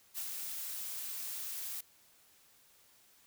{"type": "noise with ADSR envelope", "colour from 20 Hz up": "blue", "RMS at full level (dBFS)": -38, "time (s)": [0.14, 1.81], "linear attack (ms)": 43, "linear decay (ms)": 56, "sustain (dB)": -3, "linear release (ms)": 7, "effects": ["white hiss -65 dBFS RMS until 3.26 s"]}